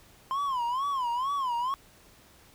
triangle tone with vibrato, 1036 Hz, C6, 17 cents flat, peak -25 dBFS, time 0.31-1.74 s, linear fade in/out 0 ms, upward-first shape sine, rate 2.2 Hz, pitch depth 170 cents each way, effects pink hiss -57 dBFS RMS until 2.54 s

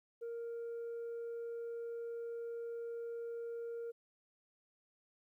sine tone, 466.2 Hz, A#4, in tune, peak -38 dBFS, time 0.21-3.92 s, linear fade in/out 20 ms, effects tanh soft clip ceiling -39 dBFS + 13-bit

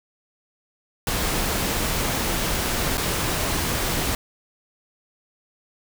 pink noise with dropouts, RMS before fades -24 dBFS, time 1.07-4.15 s, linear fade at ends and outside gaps 2 ms, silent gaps 2.973-2.978 s, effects none

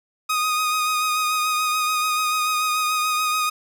sawtooth tone with vibrato, 1244.5 Hz, D#6, in tune, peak -16 dBFS, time 0.29-3.5 s, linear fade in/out 10 ms, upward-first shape sine, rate 6.9 Hz, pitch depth 22 cents each way, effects none

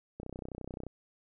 click train, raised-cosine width 2 ms, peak -27 dBFS, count 22, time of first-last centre 0.2-0.867 s, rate 31.5 Hz, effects none

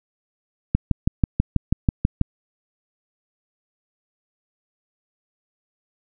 click train, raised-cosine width 5 ms, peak -4 dBFS, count 10, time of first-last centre 0.75-2.213 s, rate 6.15 Hz, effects none

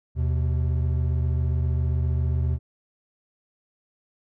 triangle tone pair together, 78.6 / 126 Hz, D#2 / B2, +18 / +35 cents, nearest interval minor sixth, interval 817 cents, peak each -20 / -24 dBFS, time 0.15-2.59 s, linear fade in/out 50 ms, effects none

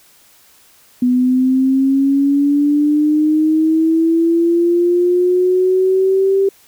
sine linear sweep, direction up, 246.9 to 392.6 Hz, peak -10 dBFS, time 1.02-6.49 s, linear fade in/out 5 ms, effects white hiss -49 dBFS RMS until 6.67 s

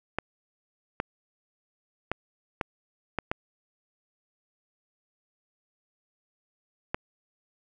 clicks, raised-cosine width 0.5 ms, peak -12 dBFS, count 7, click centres 0.186 / 1.001 / 2.116 / 2.612 / 3.187 / 3.315 / 6.945 s, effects none

